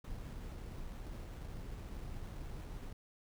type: noise with sample-and-hold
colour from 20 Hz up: brown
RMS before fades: -45 dBFS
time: 0.04-2.93 s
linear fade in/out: 5 ms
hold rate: 4900 Hz
effects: none